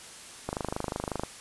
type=click train; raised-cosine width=1 ms; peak=-16 dBFS; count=20; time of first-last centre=0.49-1.235 s; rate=25.5 Hz; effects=white hiss -46 dBFS RMS until 1.4 s + resampled to 24000 Hz